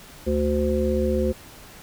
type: harmonic tone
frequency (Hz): 73.7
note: D2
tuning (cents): +7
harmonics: 1 / 3 / 5 / 7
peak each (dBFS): -25 / -25 / -25 / -25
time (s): 0.26-1.33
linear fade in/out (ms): 20
effects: pink hiss -45 dBFS RMS until 1.82 s